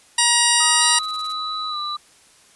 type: harmonic tone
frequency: 950 Hz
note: A#5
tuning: 33 cents sharp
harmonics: 1 / 2 / 3 / 4 / 5 / 6 / 8 / 9 / 10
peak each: -23 / -23 / -23 / -23 / -23 / -23 / -23 / -23 / -23 dBFS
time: 0.18-0.99 s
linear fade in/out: 5 ms
type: tone with pitch glide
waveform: sine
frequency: 1255 to 1196.9 Hz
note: D#6 to D6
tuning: +15 to +32 cents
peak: -26 dBFS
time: 0.6-1.97 s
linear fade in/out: 5 ms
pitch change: -83 cents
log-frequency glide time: 1.69-1.77 s
type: noise bursts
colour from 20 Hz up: blue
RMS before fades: -37 dBFS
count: 12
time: 0.71-1.325 s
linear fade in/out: 5 ms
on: 32 ms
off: 21 ms
type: tone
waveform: sine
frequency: 3951 Hz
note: B7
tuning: in tune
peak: -27 dBFS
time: 0.81-1.96 s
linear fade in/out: 5 ms
effects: white hiss -52 dBFS RMS until 2.55 s + resampled to 24000 Hz